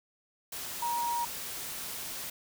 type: tone in noise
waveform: sine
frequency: 947 Hz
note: A#5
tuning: 27 cents sharp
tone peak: -29 dBFS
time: 0.82-1.25 s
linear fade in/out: 5 ms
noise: white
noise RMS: -39 dBFS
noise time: 0.52-2.3 s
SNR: +7 dB
effects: none